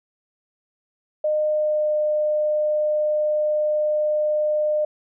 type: tone with pitch glide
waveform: sine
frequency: 610 to 605.4 Hz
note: D#5 to D#5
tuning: -34 to -48 cents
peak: -18 dBFS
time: 1.24-4.85 s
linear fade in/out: 5 ms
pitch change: -14 cents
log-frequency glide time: 1.48-1.96 s
effects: none